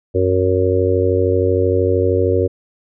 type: harmonic tone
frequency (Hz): 93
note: F#2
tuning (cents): +9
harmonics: 1 / 3 / 4 / 5 / 6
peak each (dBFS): -18 / -23 / -18 / -17 / -22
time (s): 0.14-2.48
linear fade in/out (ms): 20
effects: none